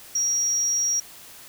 sine tone, 5680 Hz, F8, 28 cents sharp, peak -19 dBFS, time 0.15-1 s, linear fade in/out 5 ms, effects tanh soft clip ceiling -17 dBFS + white hiss -45 dBFS RMS until 1.48 s

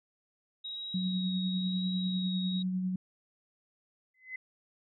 sine tone with vibrato, 3808 Hz, A#7, 36 cents sharp, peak -37 dBFS, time 0.64-2.63 s, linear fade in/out 10 ms, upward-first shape triangle, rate 1 Hz, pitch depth 13 cents each way
sine tone with tremolo, 184.8 Hz, F#3, 2 cents flat, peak -28 dBFS, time 0.94-2.96 s, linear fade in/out 5 ms, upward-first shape sine, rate 10 Hz, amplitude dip 30%
sine tone with exponential growth, 2036 Hz, C7, 48 cents flat, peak -34 dBFS, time 4.14-4.36 s, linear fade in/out 5 ms, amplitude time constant 47 ms
effects none

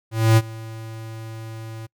square tone with ADSR envelope, 111.9 Hz, A2, 30 cents sharp, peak -11 dBFS, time 0.11-1.87 s, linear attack 260 ms, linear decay 43 ms, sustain -22 dB, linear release 17 ms, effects noise-tail reverb RT60 0.1 s tail -26 dB re dry

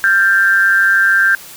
sine tone with amplitude modulation, 1577 Hz, G6, 10 cents sharp, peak -5 dBFS, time 0.04-1.35 s, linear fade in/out 0 ms, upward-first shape sine, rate 193 Hz, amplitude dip 70%, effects white hiss -35 dBFS RMS until 1.56 s

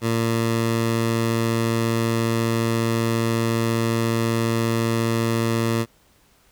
15% pulse tone, 114.6 Hz, A#2, 29 cents flat, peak -13 dBFS, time 0.01-5.86 s, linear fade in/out 50 ms, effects pink hiss -58 dBFS RMS until 6.51 s

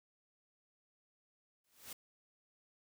white noise with exponential growth, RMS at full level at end -44 dBFS, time 1.64-1.93 s, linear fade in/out 5 ms, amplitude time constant 62 ms, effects none

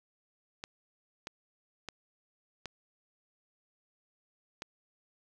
clicks, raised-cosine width 0.2 ms, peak -22 dBFS, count 5, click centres 0.639 / 1.271 / 1.887 / 2.657 / 4.621 s, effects none

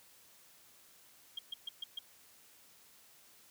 sine tone bursts, 3233 Hz, G#7, 47 cents flat, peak -37 dBFS, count 5, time 1.37-1.99 s, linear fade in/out 5 ms, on 20 ms, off 130 ms, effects white hiss -62 dBFS RMS until 3.5 s + high-pass 60 Hz 12 dB/octave

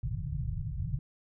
white low-pass noise, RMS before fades -34 dBFS, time 0.03-0.99 s, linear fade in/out 2 ms, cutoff 160 Hz, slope 96 dB/octave, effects none

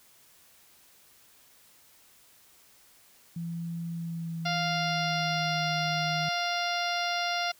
sine tone with pitch glide, 168.4 to 157.12 Hz, E3 to D#3, +37 to +17 cents, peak -32 dBFS, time 3.36-6.29 s, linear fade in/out 5 ms, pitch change -120 cents, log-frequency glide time 3.89-5.68 s
harmonic tone, 698.5 Hz, F5, in tune, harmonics 1 / 2 / 3 / 4 / 5 / 6 / 7 / 8, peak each -31 / -34 / -36 / -37 / -38 / -39 / -39 / -40 dBFS, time 4.45-7.52 s, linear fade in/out 10 ms
effects white hiss -59 dBFS RMS until 7.59 s

